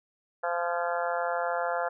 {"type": "harmonic tone with a mistuned harmonic", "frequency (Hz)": 172.7, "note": "F3", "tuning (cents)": -19, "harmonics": [3, 4, 5, 6, 7, 8, 9, 10], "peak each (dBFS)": [-32, -31, -35, -38, -41, -35, -42, -40], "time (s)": [0.43, 1.89], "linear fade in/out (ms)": 10, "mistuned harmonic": 10, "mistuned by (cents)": -32, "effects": []}